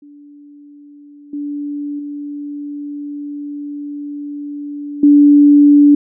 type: tone with level steps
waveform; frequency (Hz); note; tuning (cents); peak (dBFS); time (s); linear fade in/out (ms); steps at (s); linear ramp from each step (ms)
sine; 290; D4; -22; -37 / -20 / -23 / -4; 0.02-5.95; 5; 1.33 / 1.99 / 5.03; 5
effects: none